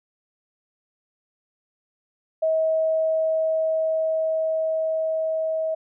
sine tone with level ramp, 639 Hz, D#5, 46 cents sharp, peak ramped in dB -18 to -22 dBFS, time 2.42-5.75 s, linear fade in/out 10 ms, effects none

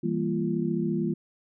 sine tone cluster, 163.8 / 197.4 / 232.6 / 343.9 Hz, E3 / G3 / A#3 / F4, -11 / +12 / -4 / -27 cents, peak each -30 dBFS, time 0.03-1.14 s, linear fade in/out 10 ms, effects none

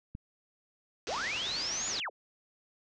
click, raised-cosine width 5 ms, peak -28 dBFS, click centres 0.151 s
sine linear two-way sweep, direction up then down, 285.3 to 7040 to 285.3 Hz, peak -33 dBFS, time 1.07-2.1 s, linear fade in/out 20 ms, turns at 1.88 s
white low-pass noise, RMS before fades -40 dBFS, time 1.07-2 s, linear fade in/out 0 ms, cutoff 6200 Hz, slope 48 dB/octave
effects none

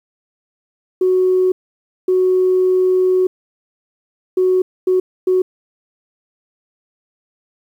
sine tone bursts at uneven times, 370 Hz, F#4, in tune, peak -10 dBFS, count 5, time 1.01-1.52 / 2.08-3.27 / 4.37-4.62 / 4.87-5 / 5.27-5.42 s, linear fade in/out 5 ms, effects tanh soft clip ceiling -6 dBFS + 8-bit

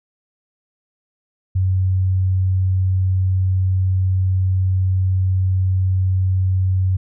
sine tone, 93.6 Hz, F#2, 20 cents sharp, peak -14 dBFS, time 1.55-6.97 s, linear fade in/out 10 ms, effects none

